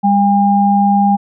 sine tone pair together, 200.3 / 807 Hz, G3 / G#5, +38 / -50 cents, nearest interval 2 octaves, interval 2412 cents, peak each -11 dBFS, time 0.03-1.17 s, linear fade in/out 20 ms, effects none

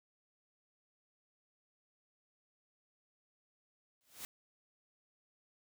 white noise with exponential growth, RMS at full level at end -42 dBFS, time 4.01-4.25 s, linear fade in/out 0 ms, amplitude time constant 51 ms, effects none

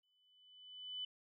sine tone with exponential growth, 3000 Hz, F#7, 23 cents sharp, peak -39 dBFS, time 0.03-1.05 s, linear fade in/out 5 ms, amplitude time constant 220 ms, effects none

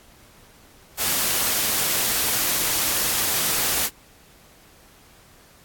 white noise, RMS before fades -22 dBFS, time 0.97-3.9 s, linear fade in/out 50 ms, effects pink hiss -52 dBFS RMS until 5.64 s + AAC 64 kbps

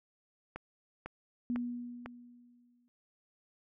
click train, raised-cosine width 0.5 ms, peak -26 dBFS, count 4, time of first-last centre 0.56-2.06 s, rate 2 Hz
sine tone with exponential decay, 242.2 Hz, B3, 34 cents flat, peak -30 dBFS, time 1.5-2.88 s, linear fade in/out 0 ms, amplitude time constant 300 ms
effects none

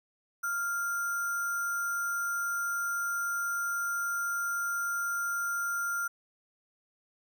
sine tone with sample-and-hold, 1396.9 Hz, F6, in tune, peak -29 dBFS, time 0.43-6.08 s, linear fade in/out 10 ms, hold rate 7350 Hz, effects none

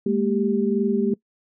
sine tone cluster, 205.5 / 228 / 393.8 Hz, G#3 / A#3 / G4, -18 / -38 / +8 cents, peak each -23 dBFS, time 0.06-1.14 s, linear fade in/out 5 ms, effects noise-tail reverb RT60 0.1 s tail -22 dB re dry

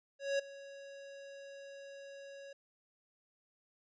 square tone with ADSR envelope, 555 Hz, C#5, 2 cents sharp, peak -30 dBFS, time 0.19-2.53 s, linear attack 200 ms, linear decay 9 ms, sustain -19 dB, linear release 4 ms, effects resampled to 16000 Hz

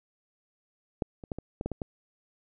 clicks, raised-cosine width 2 ms, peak -14 / -29 / -19 / -23 / -19 / -17 / -19 / -19 dBFS, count 8, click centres 1.022 / 1.238 / 1.318 / 1.386 / 1.611 / 1.66 / 1.717 / 1.818 s, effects none

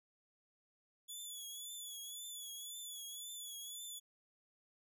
15% pulse tone with vibrato, 3419 Hz, G#7, 50 cents sharp, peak -39 dBFS, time 1.08-4 s, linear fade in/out 20 ms, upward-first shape triangle, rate 1.9 Hz, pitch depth 69 cents each way, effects none

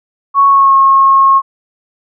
sine tone with pitch glide, 1108.7 to 1085.3 Hz, C#6 to C#6, 0 to -37 cents, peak -4 dBFS, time 0.34-1.42 s, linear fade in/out 50 ms, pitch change -37 cents, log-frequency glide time 0.47-0.75 s, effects none

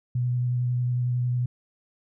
sine tone with vibrato, 123.47 Hz, B2, in tune, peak -22 dBFS, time 0.15-1.46 s, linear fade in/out 5 ms, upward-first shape square, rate 11 Hz, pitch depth 11 cents each way, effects none

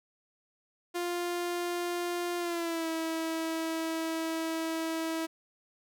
sawtooth tone with pitch glide, 350 to 324.7 Hz, F4 to E4, +4 to -26 cents, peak -27 dBFS, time 0.94-5.27 s, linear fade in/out 20 ms, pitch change -130 cents, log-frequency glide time 2.38-2.88 s, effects none

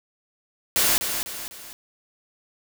white noise with echo, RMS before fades -20 dBFS, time 0.76-0.98 s, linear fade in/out 0 ms, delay 250 ms, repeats 3, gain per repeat -7 dB, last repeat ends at 1.73 s, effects none

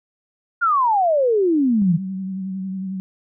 sine exponential sweep, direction down, 1445 to 155.56 Hz, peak -14 dBFS, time 0.61-1.98 s, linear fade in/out 20 ms
sine tone with vibrato, 190 Hz, F#3, 46 cents sharp, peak -24 dBFS, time 1.82-3 s, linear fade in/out 0 ms, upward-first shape sine, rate 11 Hz, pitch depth 32 cents each way
effects none

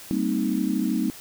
sine chord, C minor seventh, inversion second, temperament equal with one note detuned, 196 / 227.9 / 261.6 / 311.1 Hz, G3 / Bb3 / C4 / Eb4, 0 / -39 / 0 / 0 cents, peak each -27 dBFS, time 0.11-1.1 s, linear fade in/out 0 ms, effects white hiss -43 dBFS RMS until 1.2 s

